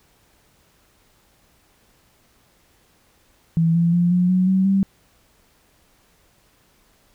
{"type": "tone with pitch steps", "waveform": "sine", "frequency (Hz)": [164.81, 169.44, 174.21, 179.1, 184.14, 189.32, 194.64], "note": ["E3", "E3", "F3", "F3", "F#3", "F#3", "G3"], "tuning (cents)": [0, 48, -4, 44, -8, 40, -12], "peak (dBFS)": -14, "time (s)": [3.57, 4.83], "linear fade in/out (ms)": 0, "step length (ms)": 180, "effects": ["pink hiss -59 dBFS RMS until 7.14 s"]}